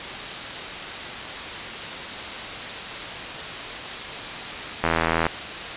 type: click train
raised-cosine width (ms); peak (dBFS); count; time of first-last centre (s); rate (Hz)
0.5; -5; 36; 4.84-5.266; 82.1
effects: white hiss -31 dBFS RMS until 5.76 s + resampled to 8000 Hz